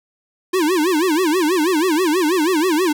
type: tone with vibrato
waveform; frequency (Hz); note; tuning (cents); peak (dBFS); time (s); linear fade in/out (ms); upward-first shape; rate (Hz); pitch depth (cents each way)
square; 336.7; E4; +37; -15; 0.53-2.93; 10; sine; 6.2; 220
effects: none